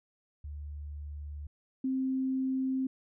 sine tone pair in turn, 73.42 / 262.7 Hz, D2 / C4, 0 / +7 cents, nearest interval octave + minor seventh, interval 2207 cents, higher second, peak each -38 / -28 dBFS, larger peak second, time 0.44-1.47 / 1.84-2.87 s, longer neither, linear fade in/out 5 ms, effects none

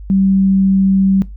sine tone, 192.8 Hz, G3, 28 cents flat, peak -9 dBFS, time 0.1-1.22 s, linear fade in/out 0 ms, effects noise-tail reverb RT60 0.2 s tail -19 dB re dry + added 50 Hz sine -28 dBFS peak until 1.36 s

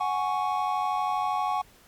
triangle chord, F# suspended second, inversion none, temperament just, 740 / 832.5 / 1110 Hz, F#5 / G#5 / C#6, 0 / +4 / +2 cents, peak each -27 dBFS, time 0-1.62 s, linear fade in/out 10 ms, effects pink hiss -56 dBFS RMS until 1.87 s + MP3 96 kbps

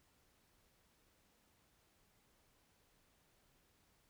silence, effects pink hiss -74 dBFS RMS until 4.09 s

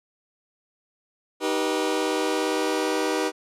sawtooth chord, Eb augmented, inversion none, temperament just, 311.1 / 388.9 / 486.1 Hz, Eb4 / G4 / B4, 0 / -14 / -28 cents, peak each -23 dBFS, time 1.4-3.32 s, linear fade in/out 50 ms, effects low-pass 10000 Hz 12 dB/octave

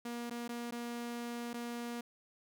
sawtooth tone with dropouts, 237.8 Hz, A#3, 35 cents sharp, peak -35 dBFS, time 0.05-2.01 s, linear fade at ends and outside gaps 5 ms, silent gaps 0.299-0.308 / 0.479-0.49 / 0.71-0.721 / 1.533-1.54 s, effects none

